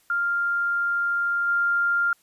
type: tone with level steps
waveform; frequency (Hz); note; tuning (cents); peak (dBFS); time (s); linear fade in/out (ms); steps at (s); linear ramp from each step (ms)
sine; 1396.9; F6; 0; -21 / -19; 0.1-2.13; 2; 1.47; 20
effects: white hiss -62 dBFS RMS until 2.22 s + resampled to 32000 Hz